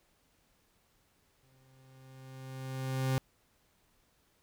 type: tone with exponential growth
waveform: 40% pulse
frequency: 131.7 Hz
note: C3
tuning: 12 cents sharp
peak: -26 dBFS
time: 1.43-3.18 s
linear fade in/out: 0 ms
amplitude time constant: 380 ms
effects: pink hiss -71 dBFS RMS until 4.42 s